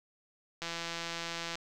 click train, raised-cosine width 0.2 ms, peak -20 dBFS, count 158, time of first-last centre 0.62-1.555 s, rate 168 Hz, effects none

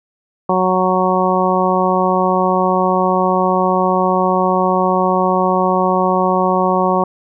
harmonic tone, 185 Hz, F#3, in tune, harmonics 1 / 2 / 3 / 4 / 5 / 6, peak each -19 / -19 / -19 / -19 / -19 / -19 dBFS, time 0.49-7.04 s, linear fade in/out 5 ms, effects none

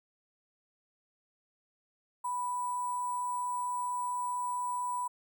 sine tone with sample-and-hold, 987.8 Hz, B5, in tune, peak -31 dBFS, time 2.24-5.08 s, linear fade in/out 10 ms, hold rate 8820 Hz, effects none

